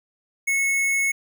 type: tone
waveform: square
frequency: 2193 Hz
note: C#7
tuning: 19 cents flat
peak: -20 dBFS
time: 0.47-1.12 s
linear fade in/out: 10 ms
effects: none